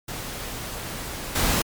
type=noise with level steps; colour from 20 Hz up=pink; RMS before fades=-33 / -22 dBFS; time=0.08-1.62 s; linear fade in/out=5 ms; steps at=1.35 s; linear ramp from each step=10 ms; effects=MP3 96 kbps